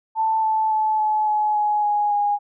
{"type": "tone with pitch steps", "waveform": "sine", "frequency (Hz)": [884, 874.9, 865.8, 856.9, 848, 839.2, 830.5, 821.9], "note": ["A5", "A5", "A5", "A5", "G#5", "G#5", "G#5", "G#5"], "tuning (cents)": [8, -10, -28, -46, 36, 18, 0, -18], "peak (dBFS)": -17, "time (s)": [0.15, 2.39], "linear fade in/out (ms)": 50, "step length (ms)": 280, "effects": []}